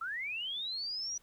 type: linear sweep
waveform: sine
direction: up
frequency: 1283 to 5900 Hz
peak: -35 dBFS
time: 0.01-1.18 s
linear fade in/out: 5 ms
effects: pink hiss -67 dBFS RMS until 1.22 s